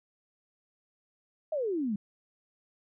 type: exponential sweep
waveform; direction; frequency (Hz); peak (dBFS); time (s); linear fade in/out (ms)
sine; down; 653 to 193.5; -28; 1.52-1.96; 5
effects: none